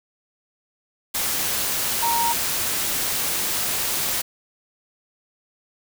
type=tone in noise; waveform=sine; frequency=932.3 Hz; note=A#5; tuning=in tune; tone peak=-20 dBFS; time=2.02-2.33 s; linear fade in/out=10 ms; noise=white; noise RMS=-24 dBFS; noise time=1.14-4.22 s; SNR=+1 dB; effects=none